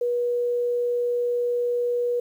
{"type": "tone", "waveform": "sine", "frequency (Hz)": 483.7, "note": "B4", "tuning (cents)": -36, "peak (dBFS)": -21, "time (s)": [0.01, 2.2], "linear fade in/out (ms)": 5, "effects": ["9-bit"]}